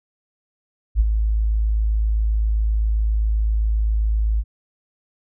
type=tone with ADSR envelope; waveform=sine; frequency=53.8 Hz; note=A1; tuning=38 cents flat; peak=-10 dBFS; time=0.95-4.44 s; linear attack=51 ms; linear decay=27 ms; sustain=-6 dB; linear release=50 ms; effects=none